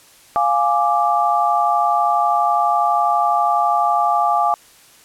sine chord, D diminished, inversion first, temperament equal, 698.5 / 830.6 / 1174.7 Hz, F5 / Ab5 / D6, 0 / 0 / 0 cents, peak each -18 dBFS, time 0.36-4.54 s, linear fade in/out 0 ms, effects white hiss -48 dBFS RMS until 5.04 s + low-pass 12000 Hz 12 dB/octave

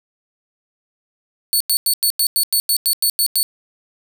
10% pulse tone bursts, 4439 Hz, C#8, 2 cents sharp, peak -7 dBFS, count 12, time 1.53-3.43 s, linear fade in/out 0 ms, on 74 ms, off 92 ms, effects none

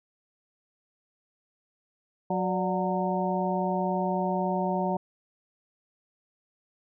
harmonic tone with a mistuned harmonic, 183.6 Hz, F#3, 13 cents flat, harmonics 1 / 2 / 3 / 4 / 5, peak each -29 / -33 / -32 / -31 / -32 dBFS, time 2.3-4.97 s, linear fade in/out 5 ms, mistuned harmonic 3, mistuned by +91 cents, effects none

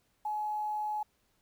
sine tone with quantisation, 847 Hz, G#5, 34 cents sharp, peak -31 dBFS, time 0.25-1.03 s, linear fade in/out 5 ms, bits 10, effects pink hiss -73 dBFS RMS until 1.41 s

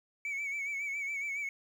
sine tone with vibrato, 2258 Hz, C#7, 31 cents sharp, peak -31 dBFS, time 0.25-1.49 s, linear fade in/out 2 ms, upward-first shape sine, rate 7.2 Hz, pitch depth 57 cents each way, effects tanh soft clip ceiling -32 dBFS + 10-bit

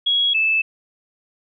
sine tone pair in turn, 3322 / 2626 Hz, G#7 / E7, 0 / -7 cents, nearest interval major third, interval 407 cents, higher first, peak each -15 dBFS, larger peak neither, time 0.06-0.34 / 0.34-0.62 s, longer neither, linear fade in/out 10 ms, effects none

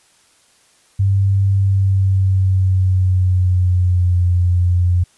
sine tone with pitch glide, 98 to 88.83 Hz, G2 to F2, 0 to +30 cents, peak -11 dBFS, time 0.99-5.04 s, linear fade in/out 10 ms, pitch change -170 cents, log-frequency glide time 1.54-4.22 s, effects white hiss -54 dBFS RMS until 5.17 s + resampled to 24000 Hz

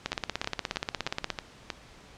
two click trains, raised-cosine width 0.2 ms, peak -14 / -11 dBFS, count 6 / 22, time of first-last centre 0.13-1.702 / 0.06-1.303 s, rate 3.18 / 16.9 Hz, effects pink hiss -52 dBFS RMS until 2.17 s + low-pass 6000 Hz 12 dB/octave

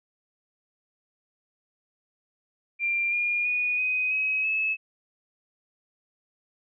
sine tone with pitch steps, 2379 / 2421 / 2463 / 2506 / 2550 / 2594 Hz, D7 / D#7 / D#7 / D#7 / D#7 / E7, +22 / -48 / -18 / +12 / +42 / -28 cents, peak -23 dBFS, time 2.79-4.77 s, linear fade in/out 50 ms, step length 330 ms, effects none

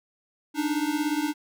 square beating tone pair, 291.2 / 308.2 Hz, D4 / D#4, -15 / -16 cents, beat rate 17 Hz, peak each -28 dBFS, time 0.54-1.34 s, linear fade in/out 50 ms, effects none

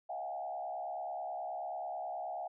sine tone with frequency modulation, 726 Hz, F#5, 33 cents flat, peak -37 dBFS, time 0.09-2.48 s, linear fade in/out 10 ms, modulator 69.3 Hz, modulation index 1.2, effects none

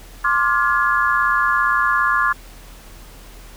sine chord, D half-diminished seventh, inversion third, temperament just, 1057.2 / 1174.7 / 1409.6 / 1691.5 Hz, C6 / D6 / F6 / Ab6, +18 / 0 / +16 / +31 cents, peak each -20 dBFS, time 0.24-2.33 s, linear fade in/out 10 ms, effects added 40 Hz sine -39 dBFS peak until 3.56 s + pink hiss -44 dBFS RMS until 3.56 s

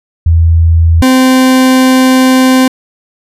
sine / 40% pulse tone pair in turn, 82.6 / 258.9 Hz, E2 / C4, +4 / -18 cents, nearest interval octave + minor sixth, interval 1978 cents, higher second, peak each -3 dBFS, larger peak neither, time 0.26-1.02 / 1.02-2.68 s, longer second, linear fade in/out 5 ms, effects resampled to 32000 Hz

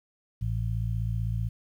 harmonic tone, 55.8 Hz, A1, 25 cents sharp, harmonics 1 / 2 / 3, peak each -31 / -28 / -39 dBFS, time 0.41-1.49 s, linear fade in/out 10 ms, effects 10-bit

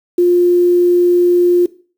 sine tone with quantisation, 353 Hz, F4, 19 cents sharp, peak -7 dBFS, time 0.18-1.66 s, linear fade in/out 5 ms, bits 6, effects noise-tail reverb RT60 0.4 s tail -18 dB re dry

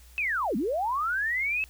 sine linear two-way sweep, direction down then up, 2637 to 189.7 to 2637 Hz, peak -25 dBFS, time 0.18-1.64 s, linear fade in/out 0 ms, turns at 0.56 s, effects added 60 Hz sine -50 dBFS peak until 1.69 s + white hiss -57 dBFS RMS until 1.69 s

